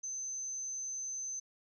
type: tone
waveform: sine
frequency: 6170 Hz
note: G8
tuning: 28 cents flat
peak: -37 dBFS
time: 0.03-1.4 s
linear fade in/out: 10 ms
effects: none